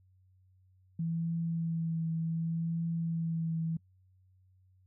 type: tone with vibrato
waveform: sine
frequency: 164.81 Hz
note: E3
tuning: in tune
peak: -30 dBFS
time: 0.99-3.77 s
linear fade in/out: 5 ms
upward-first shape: triangle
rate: 0.67 Hz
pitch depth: 22 cents each way
effects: noise-tail reverb RT60 0.1 s tail -26 dB re dry + added 93 Hz sine -62 dBFS peak until 4.86 s